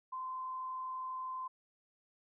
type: tone with frequency modulation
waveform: sine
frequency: 1033 Hz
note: C6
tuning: 22 cents flat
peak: -38 dBFS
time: 0.12-1.48 s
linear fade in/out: 10 ms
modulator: 32.2 Hz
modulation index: 0.37
effects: none